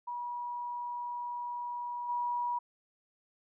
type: tone with level steps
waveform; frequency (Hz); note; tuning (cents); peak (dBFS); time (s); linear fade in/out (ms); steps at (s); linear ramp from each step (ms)
sine; 966; B5; -39; -35 / -30; 0.07-2.59; 10; 2.08; 20
effects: none